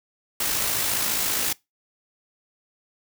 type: noise with amplitude modulation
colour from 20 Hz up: white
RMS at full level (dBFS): -23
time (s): 0.4-1.53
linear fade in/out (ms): 5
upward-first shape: sine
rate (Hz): 54.7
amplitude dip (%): 35
effects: noise-tail reverb RT60 0.2 s tail -23 dB re dry